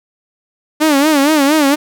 sawtooth tone with vibrato, 293.7 Hz, D4, in tune, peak -5 dBFS, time 0.8-1.76 s, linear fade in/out 20 ms, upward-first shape sine, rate 4.3 Hz, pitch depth 130 cents each way, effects none

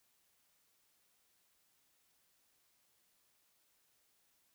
silence, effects white hiss -75 dBFS RMS until 4.54 s

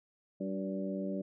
harmonic tone with a mistuned harmonic, 96.5 Hz, G2, 27 cents flat, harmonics 2 / 3 / 4 / 5 / 6, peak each -36 / -40 / -43 / -47 / -41 dBFS, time 0.4-1.22 s, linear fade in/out 10 ms, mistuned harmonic 4, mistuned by -41 cents, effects none

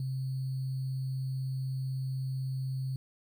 sine tone with sample-and-hold, 132 Hz, C3, 16 cents sharp, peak -31 dBFS, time 0-2.96 s, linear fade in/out 2 ms, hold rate 4410 Hz, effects none

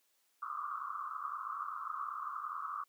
pink band-pass noise, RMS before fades -41 dBFS, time 0.42-2.84 s, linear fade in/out 5 ms, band 1100 to 1300 Hz, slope 96 dB/octave, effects white hiss -75 dBFS RMS until 2.88 s + high-pass 300 Hz 12 dB/octave

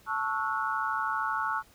sine chord, F# minor seventh, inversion first, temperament equal with one note detuned, 880 / 1108.7 / 1318.5 / 1451.2 Hz, A5 / C#6 / E6 / F#6, 0 / 0 / 0 / -34 cents, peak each -33 dBFS, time 0.06-1.63 s, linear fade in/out 50 ms, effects pink hiss -59 dBFS RMS until 1.74 s

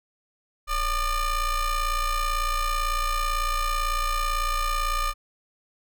45% pulse ring-modulated tone, 592 Hz, D5, 14 cents sharp, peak -20 dBFS, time 0.67-5.14 s, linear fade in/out 50 ms, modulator 621 Hz, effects none

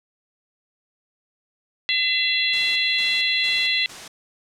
harmonic tone, 677 Hz, E5, 46 cents sharp, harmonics 3 / 4 / 5 / 6, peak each -24 / -24 / -24 / -24 dBFS, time 1.89-3.86 s, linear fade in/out 0 ms
white noise with tremolo, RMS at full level -36 dBFS, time 2.53-4.08 s, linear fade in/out 5 ms, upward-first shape square, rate 2.2 Hz, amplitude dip 70%
effects low-pass 7000 Hz 12 dB/octave

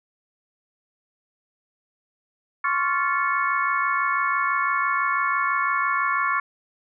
sine tone cluster, 1055 / 1121 / 1386 / 1746 / 2204 Hz, C6 / C#6 / F6 / A6 / C#7, +14 / +19 / -14 / -14 / -11 cents, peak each -29 / -24 / -26 / -27 / -30 dBFS, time 2.64-6.4 s, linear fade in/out 5 ms, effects none

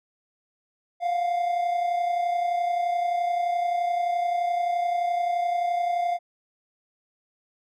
triangle tone pair together, 698.5 / 730.1 Hz, F5 / F#5, 0 / -23 cents, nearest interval minor second, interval 77 cents, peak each -21 / -30 dBFS, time 1-6.19 s, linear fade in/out 50 ms, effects none

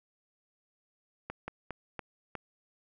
slowing click train, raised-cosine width 0.5 ms, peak -22 dBFS, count 5, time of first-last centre 1.3-2.353 s, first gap 180 ms, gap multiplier 1.26, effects none

